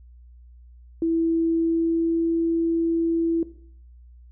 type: tone with pitch glide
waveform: sine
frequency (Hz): 329.6 to 331.9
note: E4 to E4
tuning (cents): 0 to +12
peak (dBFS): -19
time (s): 1.02-3.43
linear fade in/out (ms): 2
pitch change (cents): +12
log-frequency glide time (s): 1.48-2.29
effects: noise-tail reverb RT60 0.6 s tail -17 dB re dry + added 60 Hz sine -45 dBFS peak until 4.31 s